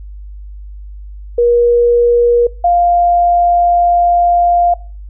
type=tone pair in turn; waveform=sine; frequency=477.4 / 698.8 Hz; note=A#4 / F5; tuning=+41 / +1 cents; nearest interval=perfect fifth; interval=660 cents; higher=second; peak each=-7 dBFS; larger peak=neither; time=1.38-2.47 / 2.64-4.74 s; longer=second; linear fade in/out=5 ms; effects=noise-tail reverb RT60 0.4 s tail -22 dB re dry + added 50 Hz sine -27 dBFS peak until 5.09 s